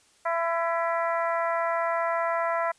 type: harmonic tone with a mistuned harmonic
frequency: 335.1 Hz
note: E4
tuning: 29 cents sharp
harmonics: 2 / 3 / 4 / 5 / 6 / 7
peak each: -27 / -29 / -31 / -38 / -35 / -46 dBFS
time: 0.25-2.72 s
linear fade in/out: 10 ms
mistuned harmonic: 6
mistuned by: -33 cents
effects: white hiss -61 dBFS RMS until 2.78 s + resampled to 22050 Hz